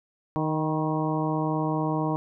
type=harmonic tone with a mistuned harmonic; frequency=155.56 Hz; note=D#3; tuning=in tune; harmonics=1 / 2 / 3 / 4 / 5 / 6 / 7; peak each=-28 / -28 / -34 / -34 / -34 / -33 / -36 dBFS; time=0.36-2.16 s; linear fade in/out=0 ms; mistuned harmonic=6; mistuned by=+40 cents; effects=none